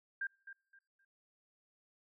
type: tone with echo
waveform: sine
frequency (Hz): 1593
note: G6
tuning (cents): +27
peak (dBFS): -35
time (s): 0.21-0.27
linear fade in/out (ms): 5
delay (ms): 260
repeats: 3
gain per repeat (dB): -12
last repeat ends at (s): 1.05
effects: noise-tail reverb RT60 0.6 s tail -26 dB re dry